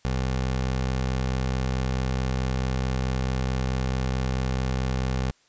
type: tone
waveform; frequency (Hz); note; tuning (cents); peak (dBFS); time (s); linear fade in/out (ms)
20% pulse; 64.6; C2; -21; -19; 0.05-5.31; 0
effects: white hiss -62 dBFS RMS until 5.48 s + resampled to 16000 Hz